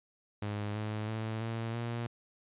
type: tone with pitch steps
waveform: sawtooth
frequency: 103.83 / 107.12 / 110.51 / 114.01 / 117.63 Hz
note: G#2 / A2 / A2 / A#2 / A#2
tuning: 0 / -46 / +8 / -38 / +16 cents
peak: -30 dBFS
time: 0.42-2.07 s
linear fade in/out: 5 ms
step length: 330 ms
effects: resampled to 8000 Hz